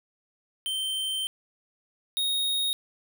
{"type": "tone pair in turn", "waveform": "square", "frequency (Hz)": [3114, 3740], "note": ["G7", "A#7"], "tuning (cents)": [-12, 5], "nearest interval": "minor third", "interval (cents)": 317, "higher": "second", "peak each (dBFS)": [-28, -25], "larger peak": "second", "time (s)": [[0.66, 1.27], [2.17, 2.73]], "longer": "first", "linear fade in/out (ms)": 0, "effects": []}